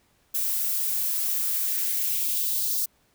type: noise with high-pass filter sweep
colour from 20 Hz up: violet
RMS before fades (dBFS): -26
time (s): 0.34-2.86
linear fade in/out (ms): 10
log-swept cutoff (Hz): 390 to 4800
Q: 1.8
effects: pink hiss -65 dBFS RMS until 3.14 s